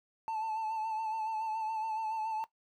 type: tone with vibrato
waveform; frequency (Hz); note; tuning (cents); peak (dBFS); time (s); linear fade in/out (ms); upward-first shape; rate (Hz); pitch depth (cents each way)
triangle; 880; A5; 0; -30; 0.28-2.44; 0; sine; 7.1; 38
effects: noise-tail reverb RT60 0.1 s tail -17 dB re dry + tanh soft clip ceiling -26 dBFS